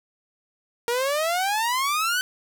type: exponential sweep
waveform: sawtooth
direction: up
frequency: 464.7 to 1532 Hz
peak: -18 dBFS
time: 0.88-2.21 s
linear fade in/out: 0 ms
effects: none